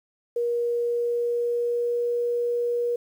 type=tone with pitch glide; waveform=sine; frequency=475.4 to 478.2 Hz; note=A#4 to A#4; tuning=+34 to +44 cents; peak=-22 dBFS; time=0.36-2.96 s; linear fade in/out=5 ms; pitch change=+10 cents; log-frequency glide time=0.77-2.12 s; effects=9-bit